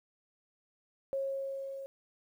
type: tone with level ramp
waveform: sine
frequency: 544 Hz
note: C#5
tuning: 33 cents flat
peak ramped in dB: -30 to -40 dBFS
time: 1.13-1.86 s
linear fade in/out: 0 ms
effects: 11-bit